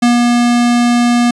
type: tone with ADSR envelope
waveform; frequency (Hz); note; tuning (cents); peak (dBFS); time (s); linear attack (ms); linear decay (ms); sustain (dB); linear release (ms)
square; 240; B3; -49; -7; 0.02-1.31; 9; 140; -2; 6
effects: resampled to 22050 Hz